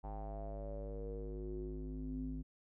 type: tone with low-pass filter sweep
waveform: square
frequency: 51.91 Hz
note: G#1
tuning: in tune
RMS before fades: -43 dBFS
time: 0.03-2.43 s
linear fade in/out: 20 ms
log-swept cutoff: 830 to 230 Hz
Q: 7.1
effects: none